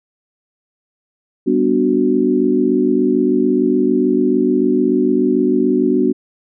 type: chord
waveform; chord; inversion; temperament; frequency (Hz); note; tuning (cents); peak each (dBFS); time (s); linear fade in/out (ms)
sine; G major seventh; none; equal; 196 / 246.9 / 293.7 / 370; G3 / B3 / D4 / F#4; 0 / 0 / 0 / 0; -22 / -16 / -17 / -16; 1.46-6.13; 20
effects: none